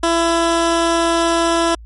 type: tone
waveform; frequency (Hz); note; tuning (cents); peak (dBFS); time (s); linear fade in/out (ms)
15% pulse; 334.8; E4; +27; -7; 0.03-1.75; 5
effects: added 56 Hz sine -34 dBFS peak until 1.85 s + MP3 48 kbps